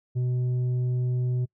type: tone with tanh clipping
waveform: sine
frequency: 124.8 Hz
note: B2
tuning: 19 cents sharp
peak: -24 dBFS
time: 0.15-1.46 s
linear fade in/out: 20 ms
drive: 5 dB
effects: noise-tail reverb RT60 0.1 s tail -26 dB re dry